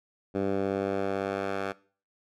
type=tone with band-pass filter sweep; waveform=10% pulse; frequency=98 Hz; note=G2; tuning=in tune; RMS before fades=-30 dBFS; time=0.34-1.73 s; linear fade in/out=20 ms; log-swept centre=360 to 1100 Hz; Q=0.86; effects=noise-tail reverb RT60 0.4 s tail -19 dB re dry